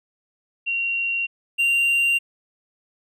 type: tone pair in turn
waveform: sine / triangle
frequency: 2753 / 2771 Hz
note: F7 / F7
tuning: -25 / -14 cents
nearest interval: unison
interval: 11 cents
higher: second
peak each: -21 / -15 dBFS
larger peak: second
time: 0.66-1.27 / 1.58-2.19 s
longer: neither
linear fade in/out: 20 ms
effects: none